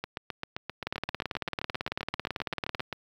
two click trains, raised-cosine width 0.3 ms, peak -17 / -14 dBFS, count 23 / 36, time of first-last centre 0.04-2.927 / 0.87-2.804 s, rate 7.62 / 18.1 Hz, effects high-pass 60 Hz 12 dB/octave + 9-bit

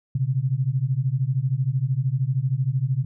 sine beating tone pair, 125 / 138 Hz, B2 / C#3, +21 / -7 cents, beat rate 13 Hz, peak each -23 dBFS, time 0.15-3.05 s, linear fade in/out 5 ms, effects none

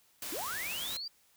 white noise, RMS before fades -40 dBFS, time 0.22-0.97 s, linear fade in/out 2 ms
sine linear sweep, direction up, 252 to 4789 Hz, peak -37 dBFS, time 0.32-1.08 s, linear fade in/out 5 ms
effects white hiss -67 dBFS RMS until 1.36 s

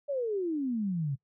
sine exponential sweep, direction down, 587.3 to 131.6 Hz, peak -28 dBFS, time 0.08-1.16 s, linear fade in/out 20 ms, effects noise-tail reverb RT60 0.1 s tail -21 dB re dry

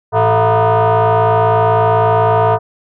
sine tone with frequency modulation, 110 Hz, A2, in tune, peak -7 dBFS, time 0.12-2.59 s, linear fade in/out 50 ms, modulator 276 Hz, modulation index 3.6, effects tanh soft clip ceiling -6 dBFS

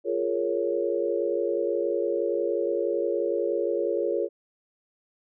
sine chord, Bb minor seventh, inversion second, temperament equal, 349.2 / 415.3 / 466.2 / 554.4 Hz, F4 / Ab4 / Bb4 / Db5, 0 / 0 / 0 / 0 cents, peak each -29 dBFS, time 0.04-4.29 s, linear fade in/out 50 ms, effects none

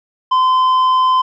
triangle tone with tanh clipping, 1028 Hz, C6, 31 cents flat, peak -11 dBFS, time 0.31-1.22 s, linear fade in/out 10 ms, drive 10 dB, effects none

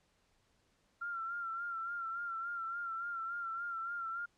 sine tone with vibrato, 1372 Hz, F6, 31 cents flat, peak -37 dBFS, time 1.01-4.26 s, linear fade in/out 10 ms, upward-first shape sine, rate 3.5 Hz, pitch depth 50 cents each way, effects pink hiss -74 dBFS RMS until 4.37 s + low-pass 8000 Hz 12 dB/octave

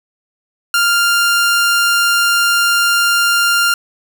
sawtooth tone, 1396.9 Hz, F6, in tune, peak -7 dBFS, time 0.74-3.74 s, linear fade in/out 2 ms, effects none

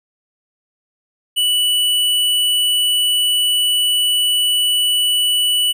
square tone, 2960 Hz, F#7, in tune, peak -14 dBFS, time 1.36-5.73 s, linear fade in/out 20 ms, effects none

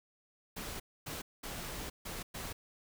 pink noise bursts at uneven times, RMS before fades -42 dBFS, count 5, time 0.56-0.8 / 1.06-1.22 / 1.43-1.9 / 2.05-2.23 / 2.34-2.53 s, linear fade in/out 10 ms, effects none

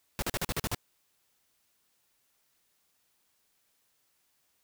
pink noise bursts, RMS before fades -31 dBFS, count 8, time 0.19-0.747 s, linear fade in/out 0 ms, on 32 ms, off 43 ms, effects white hiss -73 dBFS RMS until 4.63 s

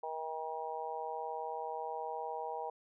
harmonic tone, 159 Hz, D#3, 38 cents sharp, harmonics 3 / 4 / 5 / 6, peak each -43 / -45 / -41 / -43 dBFS, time 0.03-2.7 s, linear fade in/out 5 ms, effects none

